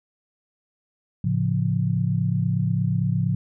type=chord; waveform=sine; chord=A augmented; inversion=none; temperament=equal; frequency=110 / 138.59 / 174.61 Hz; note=A2 / C#3 / E#3; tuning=0 / 0 / 0 cents; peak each=-24 dBFS; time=1.24-3.35 s; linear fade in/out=5 ms; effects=none